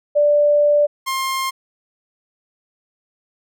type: tone pair in turn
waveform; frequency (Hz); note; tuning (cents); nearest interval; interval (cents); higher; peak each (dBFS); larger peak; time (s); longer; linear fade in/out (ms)
sine / sawtooth; 587.3 / 1061.7; D5 / C6; 0 / +25; minor seventh; 1025; second; -11 / -16; first; 0.15-0.87 / 1.06-1.51; first; 20
effects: none